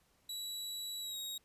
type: tone with pitch glide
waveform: sawtooth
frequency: 3916 to 3783 Hz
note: B7 to A#7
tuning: -15 to +25 cents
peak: -37 dBFS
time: 0.29-1.38 s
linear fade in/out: 5 ms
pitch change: -60 cents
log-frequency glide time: 1.01-1.17 s
effects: pink hiss -72 dBFS RMS until 1.44 s + resampled to 32000 Hz